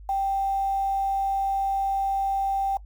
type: tone with quantisation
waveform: sine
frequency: 783 Hz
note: G5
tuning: 2 cents flat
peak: -22 dBFS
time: 0.09-2.77 s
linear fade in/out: 2 ms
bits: 8
effects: noise-tail reverb RT60 0.1 s tail -20 dB re dry + added 50 Hz sine -41 dBFS peak until 2.85 s